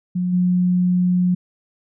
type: tone with level steps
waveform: sine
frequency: 180 Hz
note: F#3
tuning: 47 cents flat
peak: -18 / -14 dBFS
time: 0.15-1.35 s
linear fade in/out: 10 ms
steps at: 0.32 s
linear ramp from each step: 20 ms
effects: none